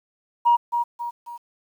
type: tone with echo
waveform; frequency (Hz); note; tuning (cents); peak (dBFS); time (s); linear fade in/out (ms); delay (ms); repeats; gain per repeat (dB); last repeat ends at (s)
sine; 950; A#5; +33; -12; 0.45-0.57; 20; 270; 3; -7; 1.38
effects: tanh soft clip ceiling -9 dBFS + 9-bit

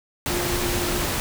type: tone in noise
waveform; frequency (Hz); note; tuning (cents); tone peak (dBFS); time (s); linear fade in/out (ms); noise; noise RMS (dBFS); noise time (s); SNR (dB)
sine; 351.6; F4; +12; -28; 0.3-1.05; 0; pink; -25; 0.26-1.2; -6
effects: none

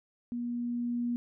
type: tone with level ramp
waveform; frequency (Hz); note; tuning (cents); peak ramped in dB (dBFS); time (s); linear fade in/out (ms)
sine; 240; B3; -49; -32 to -28; 0.32-1.16; 0
effects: none

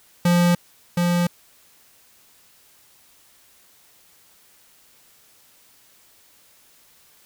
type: tone with echo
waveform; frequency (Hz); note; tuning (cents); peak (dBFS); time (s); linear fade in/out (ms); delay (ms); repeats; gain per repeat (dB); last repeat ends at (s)
square; 174.61; F3; 0; -15; 0.25-0.55; 5; 720; 1; -3; 1.27
effects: white hiss -55 dBFS RMS until 7.25 s

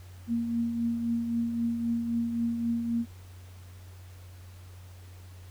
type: tone with tremolo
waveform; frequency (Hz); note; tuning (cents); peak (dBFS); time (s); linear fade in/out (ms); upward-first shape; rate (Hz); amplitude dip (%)
sine; 233.1; A#3; 0; -24; 0.27-3.06; 50; triangle; 3.8; 50
effects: added 91 Hz sine -45 dBFS peak until 5.5 s + pink hiss -57 dBFS RMS until 5.5 s

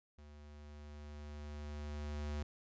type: tone with level ramp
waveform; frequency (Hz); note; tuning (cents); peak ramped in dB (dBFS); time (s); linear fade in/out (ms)
square; 74; D2; +14; -55 to -38; 0.18-2.43; 5
effects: resampled to 16000 Hz

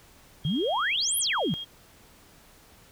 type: tone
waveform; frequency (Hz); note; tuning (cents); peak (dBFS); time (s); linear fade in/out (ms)
sine; 3248; G#7; -39; -33; 0.44-1.65; 20
type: exponential two-way sweep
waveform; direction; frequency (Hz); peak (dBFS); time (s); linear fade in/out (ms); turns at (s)
sine; up then down; 134.2 to 11930 to 134.2; -24; 0.45-1.54; 0; 1.18
effects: pink hiss -55 dBFS RMS until 2.91 s

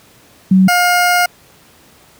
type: tone pair in turn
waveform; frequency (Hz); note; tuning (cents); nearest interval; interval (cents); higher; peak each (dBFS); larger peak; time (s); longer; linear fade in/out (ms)
sine / 20% pulse; 188.5 / 711.7; F#3 / F5; +32 / +33; octave + major seventh; 2301; second; -5; neither; 0.51-0.68 / 0.68-1.26; second; 5
effects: pink hiss -46 dBFS RMS until 2.19 s + high-pass 80 Hz 12 dB/octave

